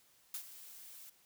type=noise with ADSR envelope; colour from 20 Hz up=blue; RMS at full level=-40 dBFS; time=0.34-1.1 s; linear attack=3 ms; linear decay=79 ms; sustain=-13 dB; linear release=6 ms; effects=white hiss -68 dBFS RMS until 1.25 s